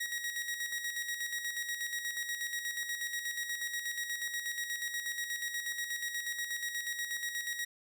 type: tone with tremolo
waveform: sawtooth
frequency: 1900 Hz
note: A#6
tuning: 33 cents sharp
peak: -30 dBFS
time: 0-7.65 s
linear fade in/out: 10 ms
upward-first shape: square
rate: 8.3 Hz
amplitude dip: 50%
effects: none